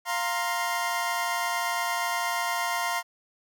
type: chord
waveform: 25% pulse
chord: F suspended fourth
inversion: none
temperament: equal with one note detuned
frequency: 698.5 / 932.3 / 1052 Hz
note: F5 / Bb5 / C6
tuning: 0 / 0 / +9 cents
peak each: -27 dBFS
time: 0.05-3.03 s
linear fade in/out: 50 ms
effects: none